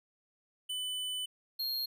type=tone pair in turn; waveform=square; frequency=3000 / 4243 Hz; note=F#7 / C8; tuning=+23 / +23 cents; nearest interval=tritone; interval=600 cents; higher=second; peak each=-35 / -33 dBFS; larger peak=second; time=0.69-1.26 / 1.59-1.86 s; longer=first; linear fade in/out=10 ms; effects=none